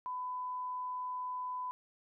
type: tone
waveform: sine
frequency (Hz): 1002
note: B5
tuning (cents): +25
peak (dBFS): -36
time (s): 0.06-1.71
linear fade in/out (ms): 0
effects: none